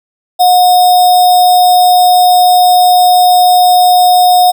sine tone with sample-and-hold, 723 Hz, F#5, 40 cents flat, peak -3 dBFS, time 0.39-4.52 s, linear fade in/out 20 ms, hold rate 4410 Hz, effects none

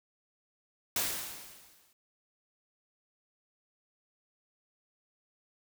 white noise with exponential decay, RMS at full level -29 dBFS, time 0.96-1.93 s, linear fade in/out 2 ms, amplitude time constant 210 ms, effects none

